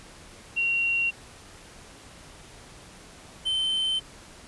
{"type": "tone pair in turn", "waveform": ["sine", "triangle"], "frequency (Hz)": [2750, 3084], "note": ["F7", "G7"], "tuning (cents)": [-27, -29], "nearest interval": "major second", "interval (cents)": 198, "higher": "second", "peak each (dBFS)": -22, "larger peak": "neither", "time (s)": [[0.56, 1.11], [3.45, 4]], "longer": "neither", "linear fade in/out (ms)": 20, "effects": ["pink hiss -48 dBFS RMS until 4.47 s", "resampled to 24000 Hz"]}